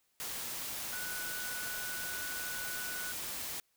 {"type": "tone in noise", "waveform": "sine", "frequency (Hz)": 1480, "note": "F#6", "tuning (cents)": 0, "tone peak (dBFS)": -41, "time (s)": [0.93, 3.12], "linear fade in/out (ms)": 0, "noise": "white", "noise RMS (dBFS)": -40, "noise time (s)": [0.2, 3.6], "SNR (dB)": -4, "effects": ["white hiss -75 dBFS RMS until 3.76 s"]}